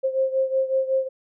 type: beating tone pair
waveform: sine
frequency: 528 / 533.4 Hz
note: C5 / C5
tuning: +16 / +33 cents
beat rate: 5.4 Hz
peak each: -21 / -25 dBFS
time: 0.03-1.09 s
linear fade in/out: 20 ms
effects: none